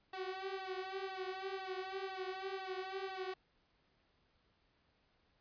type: tone with flanger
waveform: sawtooth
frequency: 380 Hz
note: F#4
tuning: 46 cents sharp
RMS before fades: -43 dBFS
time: 0.13-3.34 s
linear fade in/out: 5 ms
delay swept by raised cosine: 1.1 to 6.8 ms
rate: 2 Hz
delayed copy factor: +0.85
effects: pink hiss -75 dBFS RMS until 5.4 s + resampled to 11025 Hz